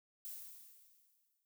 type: noise with exponential decay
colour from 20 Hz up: violet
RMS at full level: -45 dBFS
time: 0.25-1.45 s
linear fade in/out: 0 ms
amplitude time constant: 260 ms
effects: noise-tail reverb RT60 0.1 s tail -21 dB re dry

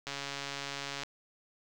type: click train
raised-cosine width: 0.2 ms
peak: -20 dBFS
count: 136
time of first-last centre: 0.07-1.034 s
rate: 140 Hz
effects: 8-bit

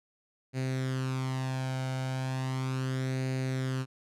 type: tone with flanger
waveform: sawtooth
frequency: 130.81 Hz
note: C3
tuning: in tune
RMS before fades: -32 dBFS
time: 0.53-3.86 s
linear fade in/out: 50 ms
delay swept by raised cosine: 0.45 to 1.35 ms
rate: 0.36 Hz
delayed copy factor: +0.6
effects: low-pass 9000 Hz 12 dB/octave

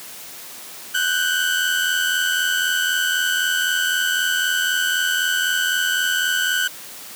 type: tone pair together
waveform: 30% pulse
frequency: 1484.1 / 1568 Hz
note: F#6 / G6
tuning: +5 / 0 cents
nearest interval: minor second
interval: 95 cents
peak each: -17 / -20 dBFS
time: 0.94-6.68 s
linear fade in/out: 10 ms
effects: white hiss -37 dBFS RMS until 7.15 s + high-pass 150 Hz 12 dB/octave

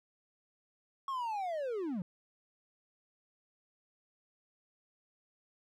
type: linear sweep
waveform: triangle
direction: down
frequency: 1108.7 to 164.81 Hz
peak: -32 dBFS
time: 1.08-2.02 s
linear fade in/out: 2 ms
effects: none

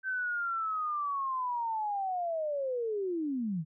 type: linear sweep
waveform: sine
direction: down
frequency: 1552 to 146.7 Hz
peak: -30 dBFS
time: 0.03-3.65 s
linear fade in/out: 50 ms
effects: none

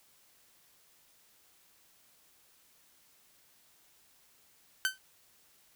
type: tone with exponential decay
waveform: sawtooth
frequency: 1535 Hz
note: G6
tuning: 37 cents flat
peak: -20 dBFS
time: 4.85-4.98 s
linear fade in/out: 0 ms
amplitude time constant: 28 ms
effects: white hiss -65 dBFS RMS until 5.75 s

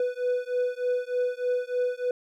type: beating tone pair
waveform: triangle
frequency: 493.9 / 497.2 Hz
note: B4 / B4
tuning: 0 / +12 cents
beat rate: 3.3 Hz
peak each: -26 dBFS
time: 0-2.11 s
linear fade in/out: 2 ms
effects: none

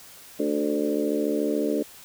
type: harmonic tone with a mistuned harmonic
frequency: 74 Hz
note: D2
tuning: 14 cents sharp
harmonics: 3 / 4 / 5 / 6 / 7 / 8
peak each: -31 / -26 / -32 / -28 / -32 / -32 dBFS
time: 0.39-1.83 s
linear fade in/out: 10 ms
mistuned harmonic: 6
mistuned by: -27 cents
effects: white hiss -47 dBFS RMS until 2.04 s

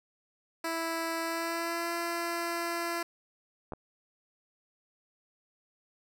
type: tone with pitch glide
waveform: 10% pulse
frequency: 329.6 to 340.2 Hz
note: E4 to F4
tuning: 0 to -45 cents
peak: -23 dBFS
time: 0.64-3.03 s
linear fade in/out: 5 ms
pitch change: +55 cents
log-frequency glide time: 1.22-1.93 s
type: clicks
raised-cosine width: 1 ms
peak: -25 dBFS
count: 2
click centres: 3.722 / 3.735 s
effects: none

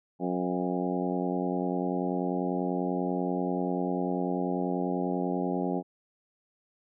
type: harmonic tone with a mistuned harmonic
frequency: 90.2 Hz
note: F#2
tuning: 44 cents flat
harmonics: 2 / 3 / 4 / 5 / 6 / 7 / 8 / 9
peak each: -32 / -32 / -34 / -37 / -39 / -39 / -40 / -38 dBFS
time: 0.19-5.83 s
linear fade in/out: 50 ms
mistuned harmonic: 7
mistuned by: +27 cents
effects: none

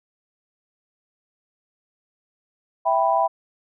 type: chord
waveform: sine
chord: E minor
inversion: none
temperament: equal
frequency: 659.3 / 784 / 987.8 Hz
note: E5 / G5 / B5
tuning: 0 / 0 / 0 cents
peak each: -21 dBFS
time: 2.85-3.28 s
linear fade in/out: 20 ms
effects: none

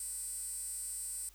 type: tone with high-pass filter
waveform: 15% pulse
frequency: 493.9 Hz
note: B4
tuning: in tune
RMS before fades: -41 dBFS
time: 0-1.29 s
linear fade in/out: 2 ms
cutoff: 8800 Hz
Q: 7.3
effects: added 50 Hz sine -60 dBFS peak until 1.34 s + white hiss -63 dBFS RMS until 1.34 s

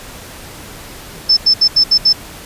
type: tone bursts at uneven times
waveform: sine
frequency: 5274 Hz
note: E8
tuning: in tune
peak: -6 dBFS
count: 6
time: 1.29-1.37 / 1.46-1.54 / 1.61-1.68 / 1.76-1.84 / 1.91-1.98 / 2.05-2.13 s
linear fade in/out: 10 ms
effects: pink hiss -33 dBFS RMS until 2.45 s + resampled to 32000 Hz

